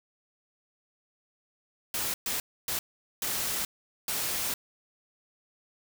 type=noise bursts at uneven times; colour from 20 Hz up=white; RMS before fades=-31 dBFS; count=5; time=1.94-2.14 / 2.26-2.4 / 2.68-2.79 / 3.22-3.65 / 4.08-4.54 s; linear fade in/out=2 ms; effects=none